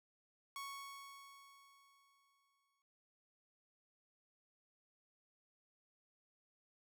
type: tone with exponential decay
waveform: sawtooth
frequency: 1108.7 Hz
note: C#6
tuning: in tune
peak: -40 dBFS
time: 0.56-2.82 s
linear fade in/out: 1 ms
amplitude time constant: 490 ms
effects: none